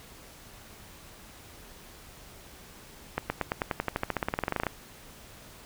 accelerating click train, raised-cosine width 0.5 ms, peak -12 dBFS, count 23, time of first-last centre 3.18-4.667 s, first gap 120 ms, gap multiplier 0.94, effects pink hiss -50 dBFS RMS until 5.65 s

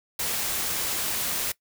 white noise, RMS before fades -28 dBFS, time 0.19-1.52 s, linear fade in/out 5 ms, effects noise-tail reverb RT60 0.1 s tail -21 dB re dry

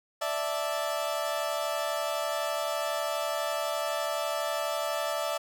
30% pulse chord, D suspended second, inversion none, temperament equal, 587.3 / 659.3 / 880 Hz, D5 / E5 / A5, 0 / 0 / 0 cents, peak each -30 / -29 / -35 dBFS, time 0.21-5.38 s, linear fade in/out 10 ms, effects none

